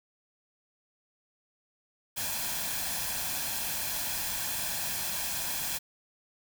white noise with comb filter, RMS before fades -33 dBFS, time 2.16-5.79 s, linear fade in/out 20 ms, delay 1.2 ms, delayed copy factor +0.55, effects none

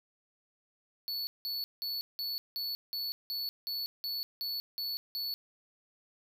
square tone bursts, 4435 Hz, C#8, in tune, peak -34 dBFS, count 12, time 1.08-5.34 s, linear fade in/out 0 ms, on 190 ms, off 180 ms, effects none

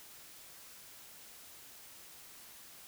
silence, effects white hiss -54 dBFS RMS until 2.87 s

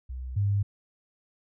sine tone pair in turn, 63.5 / 100.77 Hz, B1 / G2, +49 / +48 cents, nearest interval minor sixth, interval 799 cents, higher second, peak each -33 / -22 dBFS, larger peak second, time 0.09-0.36 / 0.36-0.63 s, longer neither, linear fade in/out 10 ms, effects none

